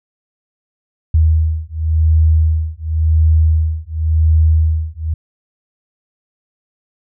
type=beating tone pair; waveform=sine; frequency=78.9 / 79.82 Hz; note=D#2 / D#2; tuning=+25 / +45 cents; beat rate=0.92 Hz; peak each=-13 dBFS; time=1.14-5.14 s; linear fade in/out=5 ms; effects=none